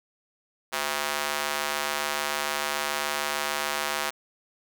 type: tone with high-pass filter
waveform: square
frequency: 73.42 Hz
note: D2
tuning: in tune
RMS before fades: -29 dBFS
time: 0.72-4.11 s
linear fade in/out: 20 ms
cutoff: 920 Hz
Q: 0.75
effects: none